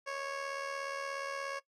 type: tone with amplitude modulation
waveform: 15% pulse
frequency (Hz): 552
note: C#5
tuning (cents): -7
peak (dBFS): -28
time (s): 0.06-1.6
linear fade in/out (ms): 20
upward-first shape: sine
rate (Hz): 76.9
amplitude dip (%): 50
effects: noise-tail reverb RT60 0.1 s tail -18 dB re dry + low-pass 6000 Hz 12 dB/octave